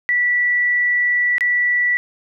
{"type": "tone with dropouts", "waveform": "sine", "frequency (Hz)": 1957, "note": "B6", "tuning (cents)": -16, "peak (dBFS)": -14, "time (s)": [0.09, 1.97], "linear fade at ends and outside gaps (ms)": 0, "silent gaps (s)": [1.382, 1.408], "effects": []}